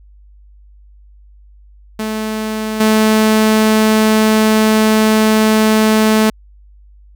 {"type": "tone with level steps", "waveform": "sawtooth", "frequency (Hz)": 217.4, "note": "A3", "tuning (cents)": -21, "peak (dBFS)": [-14, -5], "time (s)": [1.99, 6.3], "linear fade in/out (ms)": 5, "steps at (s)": 2.8, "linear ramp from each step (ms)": 5, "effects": ["added 50 Hz sine -40 dBFS peak until 7.15 s"]}